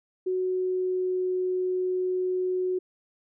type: tone with pitch glide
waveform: sine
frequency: 370 to 367.7 Hz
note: F#4 to F#4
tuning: 0 to -11 cents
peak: -24 dBFS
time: 0.26-2.79 s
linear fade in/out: 10 ms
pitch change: -11 cents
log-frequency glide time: 0.37-1.34 s
effects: none